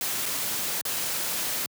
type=noise with dropouts; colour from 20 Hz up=white; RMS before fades=-29 dBFS; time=0.01-1.66 s; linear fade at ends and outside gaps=1 ms; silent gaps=0.257-0.261 / 0.813-0.852 s; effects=high-pass 100 Hz 12 dB/octave